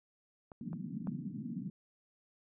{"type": "clicks", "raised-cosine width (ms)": 1, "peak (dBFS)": [-35, -36, -32], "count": 3, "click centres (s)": [0.518, 0.731, 1.072]}
{"type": "band-pass noise", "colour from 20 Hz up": "pink", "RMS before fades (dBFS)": -41, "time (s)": [0.61, 1.7], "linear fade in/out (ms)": 2, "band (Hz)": [150, 260], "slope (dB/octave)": 48}
{"effects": []}